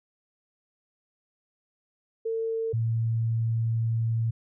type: tone pair in turn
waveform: sine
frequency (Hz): 450.6 / 113.93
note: A4 / A#2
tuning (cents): +41 / -39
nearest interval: 2 octaves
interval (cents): 2380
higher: first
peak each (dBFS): -26 / -23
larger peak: second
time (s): 2.25-2.73 / 2.73-4.31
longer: second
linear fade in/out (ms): 10
effects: none